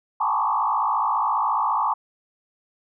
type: tone with frequency modulation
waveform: sine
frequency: 1000 Hz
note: B5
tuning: 21 cents sharp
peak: -19 dBFS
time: 0.2-1.94 s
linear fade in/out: 10 ms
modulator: 54.6 Hz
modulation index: 3.4
effects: none